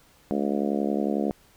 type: harmonic tone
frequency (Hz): 71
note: C#2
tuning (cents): +42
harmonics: 3 / 4 / 5 / 6 / 7 / 8 / 9 / 10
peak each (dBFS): -27 / -29 / -31 / -33 / -34 / -35 / -36 / -37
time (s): 0.31-1.31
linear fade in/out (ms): 0
effects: pink hiss -58 dBFS RMS until 1.56 s